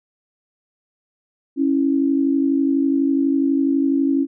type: tone pair together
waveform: sine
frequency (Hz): 275.1 / 327.2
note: C#4 / E4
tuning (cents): -13 / -13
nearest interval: minor third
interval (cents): 300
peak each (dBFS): -16 / -21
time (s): 1.56-4.27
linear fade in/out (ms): 50
effects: none